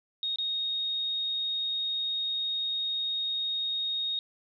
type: tone with dropouts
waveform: sine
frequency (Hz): 3729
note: A#7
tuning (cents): 0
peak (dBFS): -28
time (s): 0.23-4.19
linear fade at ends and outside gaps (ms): 1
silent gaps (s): 0.359-0.385
effects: none